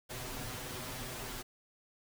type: noise with comb filter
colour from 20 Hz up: pink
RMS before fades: -42 dBFS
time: 0.09-1.43 s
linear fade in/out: 20 ms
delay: 7.9 ms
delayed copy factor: +0.85
effects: none